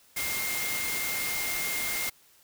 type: tone in noise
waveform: sine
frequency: 2119 Hz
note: C7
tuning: 21 cents sharp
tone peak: -33 dBFS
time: 0.16-2.1 s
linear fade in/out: 10 ms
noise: white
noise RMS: -32 dBFS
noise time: 0.16-2.1 s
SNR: -4 dB
effects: white hiss -60 dBFS RMS until 2.43 s